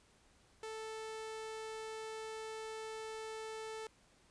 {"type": "tone", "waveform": "sawtooth", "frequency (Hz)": 440, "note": "A4", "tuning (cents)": 0, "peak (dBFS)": -39, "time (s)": [0.63, 3.87], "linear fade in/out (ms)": 2, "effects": ["pink hiss -68 dBFS RMS until 4.3 s", "resampled to 22050 Hz"]}